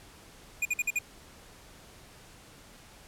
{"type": "tone bursts", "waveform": "square", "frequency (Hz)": 2446, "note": "D#7", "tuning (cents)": -30, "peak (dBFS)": -26, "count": 5, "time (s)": [0.62, 0.989], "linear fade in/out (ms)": 5, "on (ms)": 33, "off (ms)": 51, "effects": ["pink hiss -53 dBFS RMS until 3.07 s", "low-pass 12000 Hz 12 dB/octave"]}